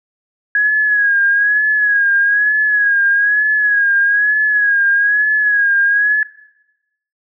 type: tone with vibrato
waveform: sine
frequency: 1661.2 Hz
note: G#6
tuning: in tune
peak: -10 dBFS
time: 0.55-6.23 s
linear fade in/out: 2 ms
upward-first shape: sine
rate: 1.1 Hz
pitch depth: 56 cents each way
effects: noise-tail reverb RT60 0.9 s tail -19 dB re dry